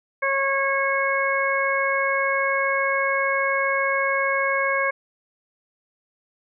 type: harmonic tone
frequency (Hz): 547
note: C#5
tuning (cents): -23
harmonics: 1 / 2 / 3 / 4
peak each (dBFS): -25 / -25 / -25 / -25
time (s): 0.22-4.91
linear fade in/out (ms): 10
effects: none